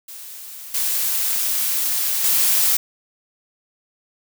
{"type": "noise with level steps", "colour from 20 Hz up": "blue", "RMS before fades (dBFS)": [-36, -21, -17], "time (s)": [0.08, 2.77], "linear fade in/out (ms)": 5, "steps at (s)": [0.74, 2.24], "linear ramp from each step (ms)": 5, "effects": []}